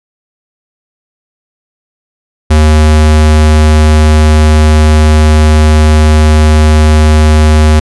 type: tone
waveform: square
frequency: 77 Hz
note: D#2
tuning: 17 cents flat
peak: -3 dBFS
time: 2.5-7.8 s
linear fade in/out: 10 ms
effects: resampled to 24000 Hz